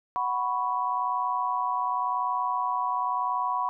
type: chord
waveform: sine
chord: F# suspended fourth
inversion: none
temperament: equal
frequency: 740 / 987.8 / 1108.7 Hz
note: F#5 / B5 / C#6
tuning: 0 / 0 / 0 cents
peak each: -32 / -27 / -30 dBFS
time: 0.16-3.69 s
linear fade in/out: 0 ms
effects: none